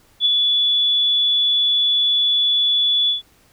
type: tone with ADSR envelope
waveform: sine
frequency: 3434 Hz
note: A7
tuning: 43 cents flat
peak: -11 dBFS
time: 0.2-3.22 s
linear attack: 55 ms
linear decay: 14 ms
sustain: -3 dB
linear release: 130 ms
effects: pink hiss -55 dBFS RMS until 3.52 s

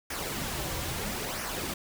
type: noise with flanger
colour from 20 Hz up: pink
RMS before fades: -34 dBFS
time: 0.1-1.74 s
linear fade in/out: 5 ms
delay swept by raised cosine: 0.25 to 4.75 ms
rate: 0.76 Hz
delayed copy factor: -0.5
effects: none

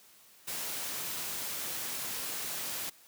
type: noise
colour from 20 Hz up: white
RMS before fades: -37 dBFS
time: 0.47-2.9 s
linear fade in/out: 10 ms
effects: white hiss -59 dBFS RMS until 3.07 s + high-pass 100 Hz 12 dB/octave

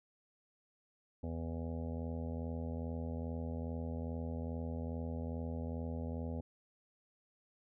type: harmonic tone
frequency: 82.41 Hz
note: E2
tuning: in tune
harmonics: 1 / 2 / 3 / 5 / 6 / 7 / 8 / 9 / 10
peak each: -40 / -46 / -43 / -53 / -49 / -52 / -56 / -60 / -58 dBFS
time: 1.23-6.41 s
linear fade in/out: 5 ms
effects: none

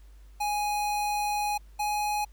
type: tone pair in turn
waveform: square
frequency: 830.6 / 835 Hz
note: G#5 / G#5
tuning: 0 / +9 cents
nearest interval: unison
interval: 9 cents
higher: second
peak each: -27 dBFS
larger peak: neither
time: 0.4-1.58 / 1.79-2.25 s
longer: first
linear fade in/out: 10 ms
effects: added 50 Hz sine -48 dBFS peak until 2.32 s + pink hiss -65 dBFS RMS until 2.32 s

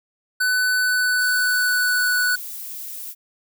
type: tone with pitch glide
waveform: square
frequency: 1500 to 1480.2 Hz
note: F#6 to F#6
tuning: +23 to 0 cents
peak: -18 dBFS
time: 0.4-2.36 s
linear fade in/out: 10 ms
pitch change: -23 cents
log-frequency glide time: 0.8-2.16 s
type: noise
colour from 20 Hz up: violet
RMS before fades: -33 dBFS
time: 1.17-3.15 s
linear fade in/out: 50 ms
effects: none

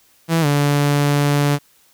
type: tone with pitch glide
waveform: sawtooth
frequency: 164.81 to 144.31 Hz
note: E3 to D3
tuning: 0 to -30 cents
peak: -10 dBFS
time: 0.28-1.59 s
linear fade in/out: 50 ms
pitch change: -230 cents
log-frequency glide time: 0.41-0.46 s
effects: white hiss -55 dBFS RMS until 1.93 s

